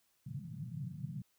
pink band-pass noise, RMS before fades -43 dBFS, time 0.26-1.22 s, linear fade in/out 5 ms, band 120 to 180 Hz, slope 48 dB/octave, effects white hiss -75 dBFS RMS until 1.38 s

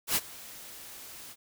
white noise with ADSR envelope, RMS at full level -25 dBFS, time 0.07-1.36 s, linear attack 89 ms, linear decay 40 ms, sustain -21 dB, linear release 46 ms, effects none

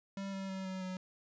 square tone with pitch steps, 196 / 193.3 / 190.64 / 188.02 / 185.43 Hz, G3 / G3 / G3 / F#3 / F#3, 0 / -24 / -48 / +28 / +4 cents, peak -39 dBFS, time 0.17-0.97 s, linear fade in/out 2 ms, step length 160 ms, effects resampled to 16000 Hz

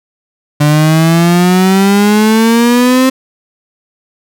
35% pulse exponential sweep, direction up, 146.83 to 263.5 Hz, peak -4 dBFS, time 0.6-3.1 s, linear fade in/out 10 ms, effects none

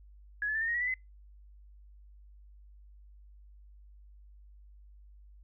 sine tone with pitch steps, 1677 / 1724.1 / 1772.6 / 1822.5 / 1873.7 / 1926.4 / 1980.5 / 2036 Hz, G#6 / A6 / A6 / A#6 / A#6 / B6 / B6 / C7, +16 / -36 / +12 / -40 / +8 / -44 / +4 / -48 cents, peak -29 dBFS, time 0.42-0.94 s, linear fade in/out 2 ms, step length 65 ms, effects noise-tail reverb RT60 0.2 s tail -26 dB re dry + added 50 Hz sine -52 dBFS peak until 5.43 s

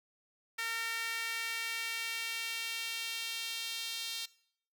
sawtooth tone with high-pass filter sweep, 457 Hz, A#4, 34 cents flat, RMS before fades -38 dBFS, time 0.58-4.26 s, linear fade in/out 10 ms, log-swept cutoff 1800 to 3500 Hz, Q 2.1, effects noise-tail reverb RT60 0.6 s tail -19 dB re dry

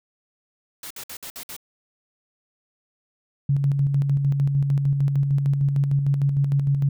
white noise bursts, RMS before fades -36 dBFS, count 6, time 0.83-1.565 s, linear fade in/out 2 ms, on 75 ms, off 57 ms
sine tone with tremolo, 140 Hz, C#3, 18 cents sharp, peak -16 dBFS, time 3.49-6.89 s, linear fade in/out 5 ms, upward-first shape square, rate 6.6 Hz, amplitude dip 40%
effects none

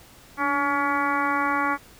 harmonic tone with a mistuned harmonic, 282.3 Hz, C#4, 32 cents sharp, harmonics 1 / 2 / 3 / 4 / 5 / 6 / 7 / 8, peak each -29 / -35 / -28 / -25 / -28 / -34 / -32 / -35 dBFS, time 0.37-1.78 s, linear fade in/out 50 ms, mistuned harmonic 1, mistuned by +43 cents, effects pink hiss -50 dBFS RMS until 1.99 s

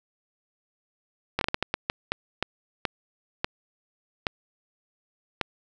slowing click train, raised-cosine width 0.3 ms, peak -8 dBFS, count 14, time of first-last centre 1.39-5.413 s, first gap 22 ms, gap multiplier 1.39, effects none

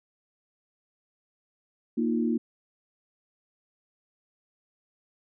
sine chord, Bb suspended fourth, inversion none, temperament just, 233.1 / 310.8 / 349.6 Hz, Bb3 / Eb4 / F4, 0 / -2 / +2 cents, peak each -25 / -30 / -31 dBFS, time 1.97-2.38 s, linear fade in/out 10 ms, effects none

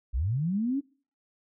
sine linear sweep, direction up, 49.51 to 289.7 Hz, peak -25 dBFS, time 0.13-0.81 s, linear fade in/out 20 ms, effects noise-tail reverb RT60 0.4 s tail -22 dB re dry

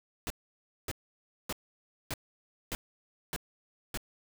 pink noise bursts, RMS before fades -35 dBFS, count 7, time 0.27-3.974 s, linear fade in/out 0 ms, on 32 ms, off 580 ms, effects none

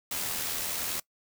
white noise with amplitude modulation, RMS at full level -31 dBFS, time 0.11-1 s, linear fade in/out 5 ms, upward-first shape sine, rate 80.8 Hz, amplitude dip 35%, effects noise-tail reverb RT60 0.1 s tail -22 dB re dry

